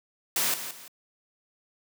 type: noise with echo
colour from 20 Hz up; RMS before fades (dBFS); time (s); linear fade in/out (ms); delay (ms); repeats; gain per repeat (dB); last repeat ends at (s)
white; -26; 0.36-0.54; 2; 170; 2; -10; 0.88
effects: high-pass 200 Hz 12 dB/octave